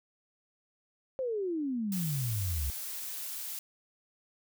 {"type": "exponential sweep", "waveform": "sine", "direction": "down", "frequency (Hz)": [539, 65.9], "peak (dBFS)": -30, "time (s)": [1.19, 2.7], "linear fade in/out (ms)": 0}
{"type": "noise", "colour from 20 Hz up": "blue", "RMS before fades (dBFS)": -39, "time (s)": [1.92, 3.59], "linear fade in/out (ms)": 2}
{"effects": []}